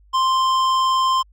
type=tone with hard clipping; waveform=triangle; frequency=1046.5 Hz; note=C6; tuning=in tune; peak=-17 dBFS; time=0.13-1.23 s; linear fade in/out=20 ms; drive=15 dB; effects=added 50 Hz sine -49 dBFS peak until 1.32 s + AAC 64 kbps